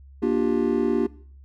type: chord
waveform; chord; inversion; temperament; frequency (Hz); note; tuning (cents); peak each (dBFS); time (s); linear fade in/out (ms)
triangle; G minor seventh; first; just; 235.2 / 294 / 352.8 / 392; Bb3 / D4 / F4 / G4; +16 / +2 / +18 / 0; -23; 0.22-1.07; 10
effects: noise-tail reverb RT60 0.5 s tail -19 dB re dry + added 68 Hz sine -44 dBFS peak until 1.44 s